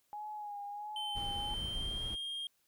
sine tone with vibrato, 830 Hz, G#5, 1 cent flat, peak -40 dBFS, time 0.13-1.54 s, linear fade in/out 0 ms, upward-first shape sine, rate 1.5 Hz, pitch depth 39 cents each way
triangle tone with pitch glide, 3085 to 3222 Hz, G7 to G7, -28 to +47 cents, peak -36 dBFS, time 0.96-2.47 s, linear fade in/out 2 ms, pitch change +75 cents, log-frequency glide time 1.47-2.07 s
brown noise, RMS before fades -42 dBFS, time 1.15-2.16 s, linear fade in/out 20 ms
effects white hiss -75 dBFS RMS until 2.67 s

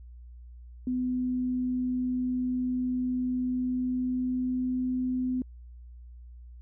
sine tone with pitch glide, 251.9 to 253.9 Hz, B3 to B3, +34 to +48 cents, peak -26 dBFS, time 0.87-5.42 s, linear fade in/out 2 ms, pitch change +14 cents, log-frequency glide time 3.42-4.86 s, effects added 60 Hz sine -44 dBFS peak until 6.61 s

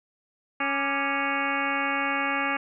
harmonic tone with a mistuned harmonic, 277.2 Hz, C#4, in tune, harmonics 1 / 2 / 3 / 4 / 5 / 6 / 7 / 8 / 9 / 10, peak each -33 / -36 / -32 / -31 / -35 / -32 / -37 / -31 / -36 / -36 dBFS, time 0.6-2.57 s, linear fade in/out 5 ms, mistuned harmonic 4, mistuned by +100 cents, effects none

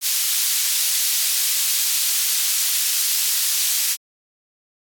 pink high-pass noise, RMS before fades -20 dBFS, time 0.01-3.97 s, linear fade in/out 50 ms, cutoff 4300 Hz, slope 12 dB/octave, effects AAC 64 kbps

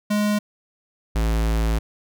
square tone pair in turn, 208.5 / 55.22 Hz, G#3 / A1, +7 / +7 cents, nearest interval octave + major seventh, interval 2300 cents, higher first, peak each -19 dBFS, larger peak neither, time 0.1-0.39 / 1.15-1.79 s, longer second, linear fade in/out 10 ms, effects none

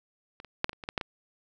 clicks, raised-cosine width 0.3 ms, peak -28 / -30 / -8 / -15 / -30 / -25 / -16 / -12 / -17 dBFS, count 9, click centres 0.401 / 0.447 / 0.644 / 0.694 / 0.731 / 0.838 / 0.889 / 0.978 / 1.012 s, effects none

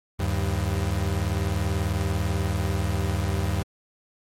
35% pulse tone pair together, 78.1 / 98.4 Hz, D#2 / G2, +7 / +7 cents, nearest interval major third, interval 400 cents, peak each -24 dBFS, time 0.19-3.63 s, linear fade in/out 10 ms, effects MP3 64 kbps

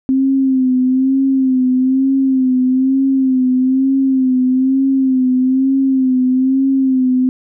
sine tone with vibrato, 261.8 Hz, C4, 1 cent sharp, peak -10 dBFS, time 0.09-7.29 s, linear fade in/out 0 ms, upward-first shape sine, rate 1.1 Hz, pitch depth 51 cents each way, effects none

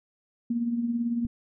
sine tone with tremolo, 235.6 Hz, A#3, 19 cents sharp, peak -22 dBFS, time 0.5-1.27 s, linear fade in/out 5 ms, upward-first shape triangle, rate 18 Hz, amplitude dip 60%
click, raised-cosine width 5 ms, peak -22 dBFS, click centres 1.251 s
effects none

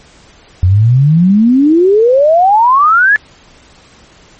sine exponential sweep, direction up, 87.31 to 1742 Hz, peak -4 dBFS, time 0.63-3.16 s, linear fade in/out 0 ms, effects pink hiss -42 dBFS RMS until 4.39 s + MP3 32 kbps

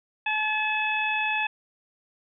harmonic tone, 859 Hz, A5, 42 cents flat, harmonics 1 / 2 / 3 / 4, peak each -29 / -30 / -26 / -37 dBFS, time 0.26-1.47 s, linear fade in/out 5 ms, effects none

